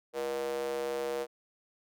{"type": "tone with high-pass filter", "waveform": "square", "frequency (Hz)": 68.3, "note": "C#2", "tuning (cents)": -25, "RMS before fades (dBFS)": -34, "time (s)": [0.13, 1.27], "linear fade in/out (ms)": 50, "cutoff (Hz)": 490, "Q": 4.7, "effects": []}